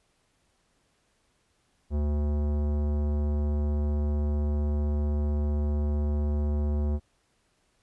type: tone with tanh clipping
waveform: sine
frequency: 73.7 Hz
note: D2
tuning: 7 cents sharp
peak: -26 dBFS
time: 1.9-7 s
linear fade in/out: 50 ms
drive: 17 dB
effects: pink hiss -70 dBFS RMS until 7.82 s + resampled to 24000 Hz